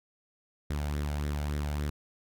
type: tone with flanger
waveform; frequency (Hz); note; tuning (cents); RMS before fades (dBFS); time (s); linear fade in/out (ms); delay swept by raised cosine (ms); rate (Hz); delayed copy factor
sawtooth; 73.42; D2; 0; -32; 0.7-1.9; 5; 0.53 to 1.4; 3.5; +0.5
effects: none